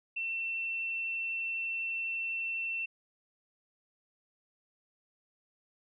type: tone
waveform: sine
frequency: 2694 Hz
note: E7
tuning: 37 cents sharp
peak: -32 dBFS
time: 0.16-2.86 s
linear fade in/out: 10 ms
effects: none